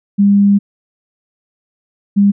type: tone pair in turn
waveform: sine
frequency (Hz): 201.1 / 201.1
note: G3 / G3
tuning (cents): +44 / +44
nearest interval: unison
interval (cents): 0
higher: neither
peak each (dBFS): -6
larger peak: neither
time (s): 0.18-0.59 / 2.16-2.32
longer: first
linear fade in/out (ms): 20
effects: none